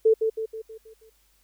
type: tone with echo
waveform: sine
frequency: 442.8 Hz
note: A4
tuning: 11 cents sharp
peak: -14 dBFS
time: 0.05-0.14 s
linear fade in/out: 10 ms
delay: 160 ms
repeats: 6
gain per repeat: -6 dB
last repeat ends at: 1.1 s
effects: added 50 Hz sine -65 dBFS peak until 1.43 s + white hiss -65 dBFS RMS until 1.43 s